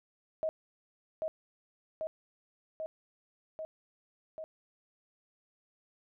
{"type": "tone with echo", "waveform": "sine", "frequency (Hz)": 633, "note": "D#5", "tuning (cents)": 30, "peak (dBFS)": -29, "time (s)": [0.43, 0.49], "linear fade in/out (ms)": 0, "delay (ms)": 790, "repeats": 5, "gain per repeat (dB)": -2, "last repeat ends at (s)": 4.44, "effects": []}